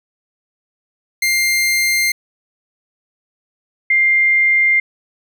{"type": "tone pair in turn", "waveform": ["sawtooth", "sine"], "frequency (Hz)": [2100, 2100], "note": ["C7", "C7"], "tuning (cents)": [6, 6], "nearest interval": "unison", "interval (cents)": 0, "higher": "neither", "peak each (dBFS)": -10, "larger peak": "neither", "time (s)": [[1.22, 2.12], [3.9, 4.8]], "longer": "neither", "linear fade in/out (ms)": 5, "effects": []}